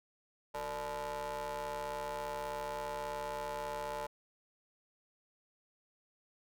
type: ring-modulated tone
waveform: 30% pulse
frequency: 138.5 Hz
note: C#3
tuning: 1 cent flat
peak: -32 dBFS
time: 0.54-4.07 s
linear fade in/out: 10 ms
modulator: 730 Hz
effects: none